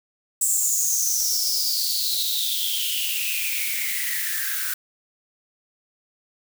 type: noise with high-pass filter sweep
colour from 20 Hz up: blue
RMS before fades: -24 dBFS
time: 0.41-4.74 s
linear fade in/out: 5 ms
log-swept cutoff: 7800 to 1500 Hz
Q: 9.2
effects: none